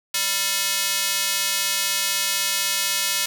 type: tone with high-pass filter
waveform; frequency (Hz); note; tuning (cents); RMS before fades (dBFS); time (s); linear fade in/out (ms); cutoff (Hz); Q
square; 196; G3; 0; -23; 0.14-3.26; 5; 3000; 0.65
effects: none